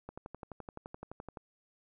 click train, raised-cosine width 1 ms, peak -29 dBFS, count 16, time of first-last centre 0.09-1.372 s, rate 11.7 Hz, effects none

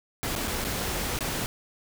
pink noise with dropouts, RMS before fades -30 dBFS, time 0.23-1.46 s, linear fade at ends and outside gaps 0 ms, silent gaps 0.353-0.361 / 0.475-0.479 / 0.642-0.648 / 1.189-1.207 s, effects none

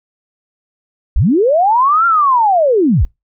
sine linear two-way sweep, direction up then down, 32.7 to 1396.9 to 32.7 Hz, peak -8 dBFS, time 1.16-3.05 s, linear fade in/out 0 ms, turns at 2.06 s, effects noise-tail reverb RT60 0.2 s tail -25 dB re dry

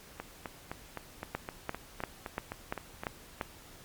two click trains, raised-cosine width 0.5 ms, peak -22 / -17 dBFS, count 12 / 7, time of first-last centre 0.2-3.035 / 1.35-3.412 s, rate 3.88 / 2.91 Hz, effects pink hiss -53 dBFS RMS until 3.84 s + MP3 96 kbps

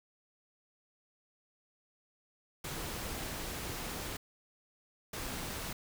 pink noise bursts at uneven times, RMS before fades -40 dBFS, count 2, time 2.64-4.17 / 5.13-5.73 s, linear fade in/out 5 ms, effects none

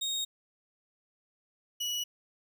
30% pulse tone pair in turn, 3729 / 2931 Hz, A#7 / F#7, 0 / -17 cents, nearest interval major third, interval 417 cents, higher first, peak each -28 dBFS, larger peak neither, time 0.01-0.25 / 1.8-2.04 s, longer neither, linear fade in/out 10 ms, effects none

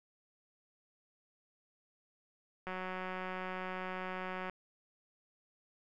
click train, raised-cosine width 0.5 ms, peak -26 dBFS, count 339, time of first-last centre 2.67-4.497 s, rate 185 Hz, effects none

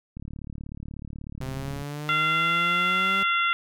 click train, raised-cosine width 5 ms, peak -25 dBFS, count 61, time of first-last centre 0.17-1.818 s, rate 36.4 Hz
sawtooth exponential sweep, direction up, 129.9 to 196 Hz, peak -28 dBFS, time 1.41-3.23 s, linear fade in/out 0 ms
harmonic tone, 688 Hz, F5, 26 cents flat, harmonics 2 / 3 / 4 / 5, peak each -23 / -27 / -29 / -31 dBFS, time 2.09-3.53 s, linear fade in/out 0 ms
effects none

